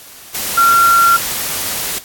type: tone in noise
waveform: sine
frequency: 1373 Hz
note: F6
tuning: 30 cents flat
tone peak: -7 dBFS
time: 0.57-1.17 s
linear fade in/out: 10 ms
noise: white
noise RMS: -20 dBFS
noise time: 0.34-1.99 s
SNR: +10 dB
effects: white hiss -37 dBFS RMS until 2.04 s + AAC 64 kbps